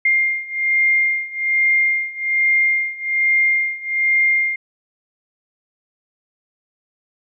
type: beating tone pair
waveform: sine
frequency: 2112 / 2113.2 Hz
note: C7 / C7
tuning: +16 / +17 cents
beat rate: 1.2 Hz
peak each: -19 / -17 dBFS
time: 0.05-4.56 s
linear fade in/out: 5 ms
effects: none